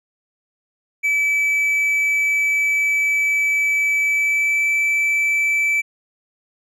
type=tone with pitch glide; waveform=triangle; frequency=2302 to 2317 Hz; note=D7 to D7; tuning=-35 to -24 cents; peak=-14 dBFS; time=1.03-5.82 s; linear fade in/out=20 ms; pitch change=+11 cents; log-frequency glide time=4.05-4.67 s; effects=none